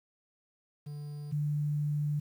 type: tone pair in turn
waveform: triangle / sine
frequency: 146.83 / 147.77 Hz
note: D3 / D3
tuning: 0 / +11 cents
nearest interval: unison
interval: 11 cents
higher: second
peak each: -36 / -28 dBFS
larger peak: second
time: 0.86-1.32 / 1.32-2.2 s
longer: second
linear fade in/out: 10 ms
effects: 10-bit